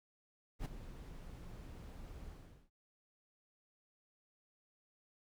brown noise with ADSR envelope, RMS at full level -37 dBFS, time 0.59-2.7 s, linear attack 63 ms, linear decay 10 ms, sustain -13 dB, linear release 440 ms, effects none

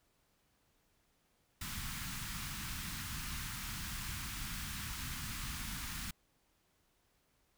pink band-stop noise, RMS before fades -42 dBFS, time 1.61-6.11 s, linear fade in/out 5 ms, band 230 to 1100 Hz, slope 24 dB/octave, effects pink hiss -75 dBFS RMS until 7.57 s

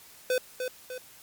square tone with echo, 506 Hz, B4, 42 cents sharp, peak -24 dBFS, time 0.3-0.38 s, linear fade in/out 2 ms, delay 300 ms, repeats 2, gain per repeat -6 dB, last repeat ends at 0.98 s, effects white hiss -52 dBFS RMS until 1.22 s + MP3 96 kbps

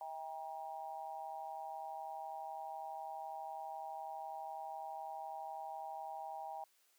sine tone with amplitude modulation, 795 Hz, G5, 24 cents sharp, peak -38 dBFS, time 0.01-6.64 s, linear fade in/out 2 ms, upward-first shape sine, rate 152 Hz, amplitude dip 100%, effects white hiss -73 dBFS RMS until 6.98 s + high-pass 400 Hz 12 dB/octave

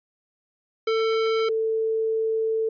square / sine tone pair in turn, 446.2 / 444.2 Hz, A4 / A4, +24 / +16 cents, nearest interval unison, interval 8 cents, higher first, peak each -21 dBFS, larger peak neither, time 0.87-1.49 / 1.49-2.69 s, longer second, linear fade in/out 5 ms, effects resampled to 11025 Hz

